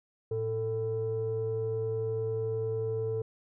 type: tone pair together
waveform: sine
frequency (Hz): 111.1 / 444.4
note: A2 / A4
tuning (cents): +17 / +17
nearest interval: 2 octaves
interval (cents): 2400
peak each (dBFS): -33 / -29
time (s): 0.31-3.22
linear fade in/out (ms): 5
effects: tanh soft clip ceiling -24 dBFS